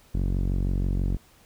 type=tone with low-pass filter; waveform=sawtooth; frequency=46.25 Hz; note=F#1; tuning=in tune; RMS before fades=-25 dBFS; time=0.14-1.17 s; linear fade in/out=10 ms; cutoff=270 Hz; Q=0.92; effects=pink hiss -57 dBFS RMS until 1.45 s

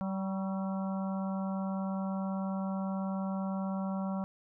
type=harmonic tone with a mistuned harmonic; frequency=192.2 Hz; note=G3; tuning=34 cents flat; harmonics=1 / 3 / 4 / 5 / 6 / 7; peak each=-32 / -42 / -44 / -46 / -48 / -49 dBFS; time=0.01-4.24 s; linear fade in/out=0 ms; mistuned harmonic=6; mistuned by=-54 cents; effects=none

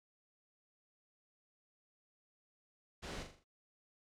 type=noise with echo; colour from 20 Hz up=pink; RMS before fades=-45 dBFS; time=3.02-3.24 s; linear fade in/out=20 ms; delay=41 ms; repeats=5; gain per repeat=-6 dB; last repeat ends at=3.445 s; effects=low-pass 6000 Hz 12 dB/octave

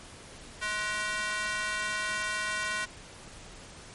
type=tone with high-pass filter; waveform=square; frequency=211.2 Hz; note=G#3; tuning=29 cents sharp; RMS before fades=-32 dBFS; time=0.61-2.86 s; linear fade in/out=20 ms; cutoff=1500 Hz; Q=2; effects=pink hiss -48 dBFS RMS until 3.94 s + MP3 48 kbps

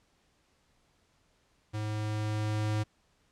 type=tone with level ramp; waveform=square; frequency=106.9 Hz; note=A2; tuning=49 cents flat; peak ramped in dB=-33 to -28 dBFS; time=1.73-2.84 s; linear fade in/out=20 ms; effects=pink hiss -70 dBFS RMS until 3.31 s + low-pass 8000 Hz 12 dB/octave

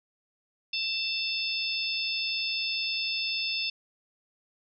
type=harmonic tone with a mistuned harmonic; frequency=891 Hz; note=A5; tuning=22 cents sharp; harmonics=3 / 4 / 5 / 6; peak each=-32 / -33 / -38 / -33 dBFS; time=0.73-3.7 s; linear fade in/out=5 ms; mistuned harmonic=6; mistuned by=-43 cents; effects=none

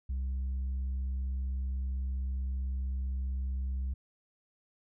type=tone; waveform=sine; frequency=65.4 Hz; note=C2; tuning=in tune; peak=-28 dBFS; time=0.09-3.94 s; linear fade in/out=10 ms; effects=tanh soft clip ceiling -30 dBFS

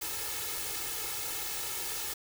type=noise with comb filter; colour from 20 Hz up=white; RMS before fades=-36 dBFS; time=0.01-2.14 s; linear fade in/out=10 ms; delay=2.3 ms; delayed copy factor=+0.9; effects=none

